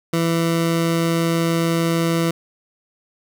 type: tone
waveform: 20% pulse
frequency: 166.4 Hz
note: E3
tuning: 17 cents sharp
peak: -12 dBFS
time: 0.13-2.31 s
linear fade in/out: 5 ms
effects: none